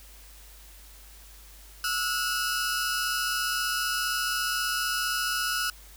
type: tone cluster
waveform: sawtooth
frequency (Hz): 1317 / 1452 / 5070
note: E6 / F#6 / D#8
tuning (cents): -2 / -33 / +32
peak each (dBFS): -29 / -25 / -30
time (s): 1.84-5.7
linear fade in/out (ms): 2
effects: added 50 Hz sine -49 dBFS peak until 5.96 s + white hiss -52 dBFS RMS until 5.96 s